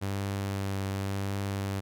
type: tone with vibrato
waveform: sawtooth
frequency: 98.3 Hz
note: G2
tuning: 5 cents sharp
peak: -26 dBFS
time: 0.01-1.81 s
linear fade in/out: 20 ms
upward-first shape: triangle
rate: 0.9 Hz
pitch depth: 17 cents each way
effects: none